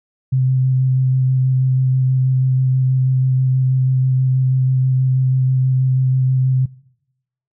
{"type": "tone with vibrato", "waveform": "sine", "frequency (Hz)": 130, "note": "C3", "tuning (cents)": -11, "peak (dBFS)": -12, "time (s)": [0.32, 6.66], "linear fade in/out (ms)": 10, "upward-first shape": "square", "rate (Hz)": 6.2, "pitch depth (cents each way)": 10, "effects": ["noise-tail reverb RT60 0.9 s tail -23 dB re dry"]}